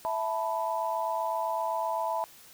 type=chord; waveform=sine; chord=E suspended fourth; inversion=none; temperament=equal; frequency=659.3 / 880 / 987.8 Hz; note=E5 / A5 / B5; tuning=0 / 0 / 0 cents; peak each=-32 dBFS; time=0.05-2.24 s; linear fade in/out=0 ms; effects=white hiss -53 dBFS RMS until 2.53 s